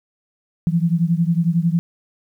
sine beating tone pair, 164.81 / 175.81 Hz, E3 / F3, 0 / +12 cents, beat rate 11 Hz, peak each -17 / -19 dBFS, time 0.67-1.79 s, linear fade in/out 0 ms, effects 9-bit

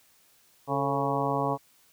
harmonic tone with a mistuned harmonic, 138.59 Hz, C#3, in tune, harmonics 1 / 2 / 3 / 4 / 5 / 6 / 7 / 8, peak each -33 / -33 / -33 / -33 / -33 / -33 / -33 / -33 dBFS, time 0.67-1.58 s, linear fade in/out 50 ms, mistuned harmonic 3, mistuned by +80 cents, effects white hiss -62 dBFS RMS until 1.92 s

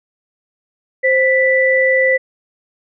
sine tone pair together, 523.2 / 1975.5 Hz, C5 / B6, 0 / 0 cents, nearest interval octave + major seventh, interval 2300 cents, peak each -13 dBFS, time 1.03-2.18 s, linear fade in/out 20 ms, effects none

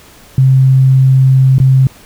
sine tone with dropouts, 132.2 Hz, C3, 18 cents sharp, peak -4 dBFS, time 0.38-1.87 s, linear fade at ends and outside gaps 2 ms, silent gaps 1.583-1.6 s, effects pink hiss -40 dBFS RMS until 2.05 s

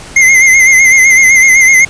square tone with vibrato, 2093 Hz, C7, in tune, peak -3 dBFS, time 0.16-1.85 s, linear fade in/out 5 ms, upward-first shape sine, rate 7.9 Hz, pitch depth 53 cents each way, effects pink hiss -30 dBFS RMS until 1.89 s + resampled to 22050 Hz

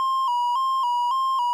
triangle tone with vibrato, 1012 Hz, B5, 42 cents sharp, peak -18 dBFS, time 0-1.53 s, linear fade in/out 0 ms, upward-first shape square, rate 1.8 Hz, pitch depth 79 cents each way, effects none

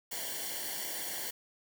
white noise with comb filter, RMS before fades -38 dBFS, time 0.11-1.31 s, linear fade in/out 10 ms, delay 0.79 ms, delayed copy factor -0.8, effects none

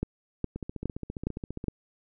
two click trains, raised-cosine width 3 ms, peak -22 / -15 dBFS, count 17 / 5, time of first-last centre 0.56-1.641 / 0.03-1.683 s, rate 14.8 / 2.42 Hz, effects none

